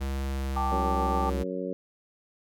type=tone with pitch glide; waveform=square; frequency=67.7 to 67.12 Hz; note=C#2 to C2; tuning=-40 to +45 cents; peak=-29 dBFS; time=0-1.44 s; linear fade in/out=20 ms; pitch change=-15 cents; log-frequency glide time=0.26-0.5 s
type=chord; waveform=sine; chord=G suspended second; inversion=none; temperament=equal; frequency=784 / 880 / 1174.7 Hz; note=G5 / A5 / D6; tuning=0 / 0 / 0 cents; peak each=-31 dBFS; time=0.56-1.3 s; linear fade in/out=5 ms
type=harmonic tone; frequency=92.5 Hz; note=F#2; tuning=in tune; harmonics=2 / 3 / 4 / 5 / 6; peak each=-36 / -36 / -36 / -36 / -36 dBFS; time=0.72-1.73 s; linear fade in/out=0 ms
effects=none